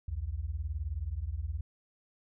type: beating tone pair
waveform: sine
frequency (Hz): 63.4 / 82.4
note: B1 / E2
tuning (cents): +46 / 0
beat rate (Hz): 19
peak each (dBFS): -36 / -35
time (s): 0.08-1.61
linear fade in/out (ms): 5
effects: none